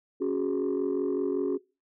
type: chord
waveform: sine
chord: C# suspended fourth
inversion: none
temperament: equal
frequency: 277.2 / 370 / 415.3 Hz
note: C#4 / F#4 / G#4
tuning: 0 / 0 / 0 cents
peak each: -29 / -27 / -29 dBFS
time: 0.2-1.58 s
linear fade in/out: 20 ms
effects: noise-tail reverb RT60 0.3 s tail -24 dB re dry + tanh soft clip ceiling -21 dBFS